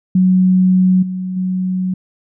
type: tone with level steps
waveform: sine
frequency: 185 Hz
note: F#3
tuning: in tune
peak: -8 / -19 / -15 dBFS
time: 0.15-1.94 s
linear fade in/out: 5 ms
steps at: 1.02 / 1.36 s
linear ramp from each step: 10 ms
effects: none